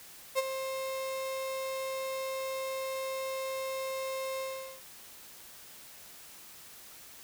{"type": "tone with ADSR envelope", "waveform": "35% pulse", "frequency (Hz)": 530, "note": "C5", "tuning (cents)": 22, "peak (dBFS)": -22, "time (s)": [0.35, 4.82], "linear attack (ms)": 36, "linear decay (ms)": 27, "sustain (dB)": -10, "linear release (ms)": 420, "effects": ["white hiss -51 dBFS RMS until 7.23 s"]}